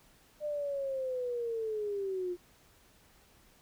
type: linear sweep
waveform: sine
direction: down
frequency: 604 to 349.2 Hz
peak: -32 dBFS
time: 0.4-2.37 s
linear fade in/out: 50 ms
effects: pink hiss -63 dBFS RMS until 3.61 s